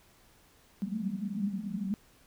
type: band-pass noise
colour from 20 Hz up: pink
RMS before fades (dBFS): -34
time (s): 0.82-1.94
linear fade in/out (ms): 0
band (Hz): 190 to 220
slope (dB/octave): 96
effects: pink hiss -62 dBFS RMS until 2.26 s